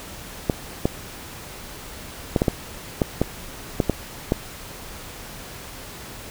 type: clicks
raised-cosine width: 2 ms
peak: -4 dBFS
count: 10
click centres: 0.498 / 0.855 / 2.362 / 2.419 / 2.482 / 3.018 / 3.216 / 3.802 / 3.897 / 4.321 s
effects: pink hiss -38 dBFS RMS until 6.3 s